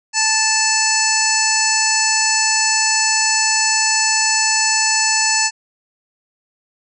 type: harmonic tone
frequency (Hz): 877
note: A5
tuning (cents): -6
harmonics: 1 / 2 / 3 / 5 / 6 / 7 / 8 / 9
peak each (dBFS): -22 / -22 / -22 / -22 / -22 / -22 / -22 / -22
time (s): 0.13-5.51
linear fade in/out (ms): 50
effects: none